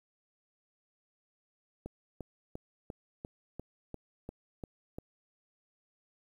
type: click train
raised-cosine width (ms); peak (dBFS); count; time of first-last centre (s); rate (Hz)
2; -27; 10; 1.86-4.985; 2.88
effects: 10-bit